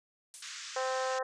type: noise with exponential decay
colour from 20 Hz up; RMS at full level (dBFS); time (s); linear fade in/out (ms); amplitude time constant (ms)
violet; -37; 0.34-0.79; 0; 96
type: band-pass noise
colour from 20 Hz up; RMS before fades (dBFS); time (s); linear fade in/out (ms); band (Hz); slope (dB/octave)
white; -44; 0.42-1.19; 5; 1200 to 7300; 48
type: harmonic tone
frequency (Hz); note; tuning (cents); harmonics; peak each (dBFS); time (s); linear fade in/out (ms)
260; C4; -11; 2 / 3 / 4 / 5 / 6 / 7; -33 / -37 / -39 / -41 / -43 / -44; 0.76-1.23; 5
effects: resampled to 22050 Hz